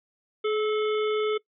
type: harmonic tone with a mistuned harmonic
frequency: 434.3 Hz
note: A4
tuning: 23 cents flat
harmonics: 1 / 3 / 5 / 7 / 8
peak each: -23 / -33 / -37 / -40 / -41 dBFS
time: 0.44-1.38 s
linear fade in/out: 10 ms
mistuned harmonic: 1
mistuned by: -31 cents
effects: noise-tail reverb RT60 0.1 s tail -21 dB re dry